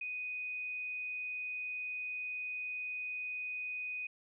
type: tone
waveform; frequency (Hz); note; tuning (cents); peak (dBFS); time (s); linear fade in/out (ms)
sine; 2491; D#7; +1; -37; 0.01-4.07; 5
effects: none